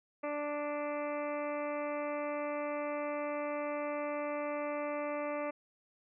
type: harmonic tone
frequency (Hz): 293.7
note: D4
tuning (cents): 0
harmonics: 1 / 2 / 3 / 4 / 5 / 6 / 7 / 8 / 9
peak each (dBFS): -41 / -36 / -45 / -43 / -53 / -54 / -48 / -50 / -54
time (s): 0.23-5.51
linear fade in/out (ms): 10
effects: none